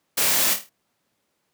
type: noise with echo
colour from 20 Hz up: white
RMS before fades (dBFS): -21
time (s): 0.17-0.54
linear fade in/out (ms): 10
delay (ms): 26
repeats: 6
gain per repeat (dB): -6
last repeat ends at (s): 0.696
effects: pink hiss -72 dBFS RMS until 1.53 s + high-pass 150 Hz 12 dB/octave